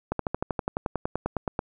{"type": "slowing click train", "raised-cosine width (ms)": 1, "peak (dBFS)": -12, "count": 17, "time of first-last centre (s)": [0.12, 1.591], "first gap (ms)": 73, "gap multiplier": 1.03, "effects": []}